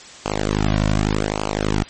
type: tone with flanger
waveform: sawtooth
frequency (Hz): 51.91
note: G#1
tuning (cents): 0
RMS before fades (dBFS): -20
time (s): 0.25-1.84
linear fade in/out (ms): 10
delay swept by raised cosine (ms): 0.53 to 2.43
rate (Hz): 0.85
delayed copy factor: -1
effects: white hiss -40 dBFS RMS until 1.89 s + MP3 32 kbps